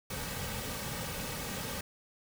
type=noise with comb filter; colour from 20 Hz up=pink; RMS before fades=-38 dBFS; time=0.1-1.81 s; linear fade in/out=5 ms; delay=2.9 ms; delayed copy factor=-0.6; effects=none